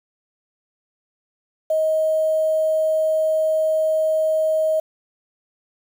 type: tone with quantisation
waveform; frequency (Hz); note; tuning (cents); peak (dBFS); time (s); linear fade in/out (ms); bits
sine; 630; D#5; +21; -16; 1.7-4.8; 5; 7
effects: none